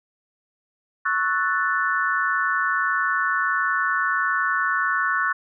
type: chord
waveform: sine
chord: F# minor seventh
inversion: second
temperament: equal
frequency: 1108.7 / 1318.5 / 1480 / 1760 Hz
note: C#6 / E6 / F#6 / A6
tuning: 0 / 0 / 0 / 0 cents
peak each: -25 / -28 / -23 / -26 dBFS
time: 1.05-5.33 s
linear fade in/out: 10 ms
effects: none